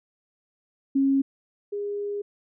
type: tone pair in turn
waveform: sine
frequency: 272.6 / 408.4 Hz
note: C#4 / G#4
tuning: -29 / -29 cents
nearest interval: perfect fifth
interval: 700 cents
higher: second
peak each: -18 / -27 dBFS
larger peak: first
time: 0.95-1.22 / 1.72-2.22 s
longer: second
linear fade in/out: 10 ms
effects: none